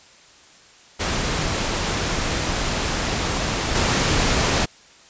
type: noise with level steps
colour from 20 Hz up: pink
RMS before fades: -23 / -19 dBFS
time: 0.99-4.66 s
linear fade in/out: 20 ms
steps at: 3.75 s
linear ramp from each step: 5 ms
effects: white hiss -49 dBFS RMS until 5.09 s + resampled to 16000 Hz